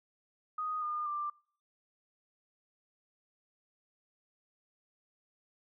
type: tone with pitch steps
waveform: sine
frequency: 1244.5 / 1214 / 1184.2 Hz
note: D#6 / D#6 / D6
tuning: 0 / -43 / +14 cents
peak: -33 dBFS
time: 0.58-1.3 s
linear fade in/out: 5 ms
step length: 240 ms
effects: noise-tail reverb RT60 0.5 s tail -24 dB re dry